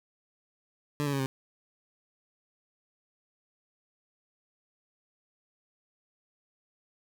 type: tone with pitch steps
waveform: 20% pulse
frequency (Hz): 146.9 / 142.14 / 137.54 / 133.08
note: D3 / C#3 / C#3 / C3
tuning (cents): +1 / +44 / -13 / +30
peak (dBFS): -23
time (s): 1-1.26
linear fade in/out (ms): 0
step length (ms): 65
effects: none